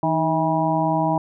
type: harmonic tone with a mistuned harmonic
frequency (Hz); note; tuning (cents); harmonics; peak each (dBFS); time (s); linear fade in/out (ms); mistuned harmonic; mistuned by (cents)
161.4; E3; -36; 1 / 2 / 4 / 5 / 6; -24 / -24 / -24 / -24 / -24; 0.03-1.18; 2; 2; -60
effects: none